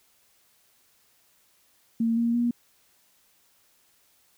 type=tone with pitch steps; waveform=sine; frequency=228.8 / 233.7 / 238.8 Hz; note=A#3 / A#3 / A#3; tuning=-32 / +5 / +42 cents; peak=-21 dBFS; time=2-2.51 s; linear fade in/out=5 ms; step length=170 ms; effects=white hiss -64 dBFS RMS until 4.37 s